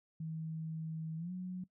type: tone with pitch glide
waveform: sine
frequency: 160 to 182.73 Hz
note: D#3 to F#3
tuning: +49 to -21 cents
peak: -38 dBFS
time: 0.2-1.64 s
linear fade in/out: 5 ms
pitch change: +230 cents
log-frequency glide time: 1.17-1.32 s
effects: noise-tail reverb RT60 0.1 s tail -19 dB re dry